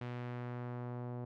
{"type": "tone with low-pass filter sweep", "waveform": "sawtooth", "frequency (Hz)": 122.3, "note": "B2", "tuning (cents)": -16, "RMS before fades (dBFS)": -42, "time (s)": [0.01, 1.25], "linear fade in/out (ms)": 5, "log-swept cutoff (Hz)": [2800, 770], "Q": 0.97, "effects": []}